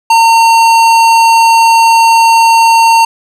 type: tone with hard clipping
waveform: sine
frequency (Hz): 912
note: A#5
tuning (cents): -38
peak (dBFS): -5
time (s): 0.1-3.05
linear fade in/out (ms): 5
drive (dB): 16
effects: none